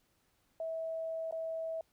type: tone with dropouts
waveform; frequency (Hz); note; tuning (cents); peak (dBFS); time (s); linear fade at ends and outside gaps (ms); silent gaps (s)
sine; 650; E5; -24; -35; 0.6-1.81; 2; 1.311-1.324
effects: pink hiss -74 dBFS RMS until 1.92 s